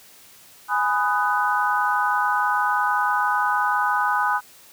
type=chord; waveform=sine; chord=G# minor seventh; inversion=none; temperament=just; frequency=830.6 / 996.7 / 1245.9 / 1495.1 Hz; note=G#5 / B5 / D#6 / F#6; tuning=0 / +16 / +2 / +18 cents; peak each=-24 dBFS; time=0.68-4.41 s; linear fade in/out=50 ms; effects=white hiss -49 dBFS RMS until 4.72 s + high-pass 60 Hz 12 dB/octave